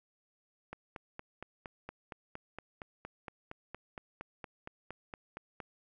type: click train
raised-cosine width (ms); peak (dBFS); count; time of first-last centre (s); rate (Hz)
0.5; -27; 22; 0.73-5.602; 4.31
effects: none